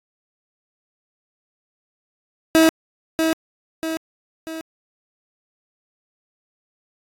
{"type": "tone with echo", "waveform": "30% pulse", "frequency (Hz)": 322, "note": "E4", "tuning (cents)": -41, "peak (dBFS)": -8, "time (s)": [2.55, 2.69], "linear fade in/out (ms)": 0, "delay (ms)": 640, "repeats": 3, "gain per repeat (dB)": -6, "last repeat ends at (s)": 4.61, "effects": ["AAC 64 kbps"]}